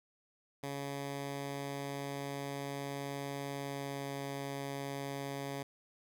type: tone with pitch glide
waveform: 10% pulse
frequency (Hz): 140.2 to 139.23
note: C#3 to C#3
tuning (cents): +20 to +8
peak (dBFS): -30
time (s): 0.63-5.63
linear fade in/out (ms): 5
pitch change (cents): -12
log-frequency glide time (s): 3.44-4.13
effects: none